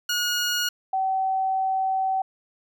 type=tone pair in turn; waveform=15% pulse / sine; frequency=1442 / 763.9 Hz; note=F#6 / G5; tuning=-45 / -45 cents; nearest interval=major seventh; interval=1100 cents; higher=first; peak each=-16 / -21 dBFS; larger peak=first; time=0.09-0.69 / 0.93-2.22 s; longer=second; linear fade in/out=5 ms; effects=none